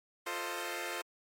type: chord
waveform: 10% pulse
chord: F dominant seventh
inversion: none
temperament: equal with one note detuned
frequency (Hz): 349.2 / 443.3 / 523.3 / 622.3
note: F4 / A4 / C5 / Eb5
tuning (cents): 0 / +13 / 0 / 0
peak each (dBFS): -32 / -34 / -33 / -36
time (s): 0.26-1.02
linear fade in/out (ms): 10
effects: MP3 64 kbps